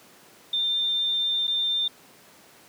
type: tone with dropouts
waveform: sine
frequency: 3596 Hz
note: A7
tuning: 37 cents sharp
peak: -22 dBFS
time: 0.53-1.88 s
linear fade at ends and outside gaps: 5 ms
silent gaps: 1.471-1.477 s
effects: pink hiss -52 dBFS RMS until 2.68 s + high-pass 200 Hz 12 dB/octave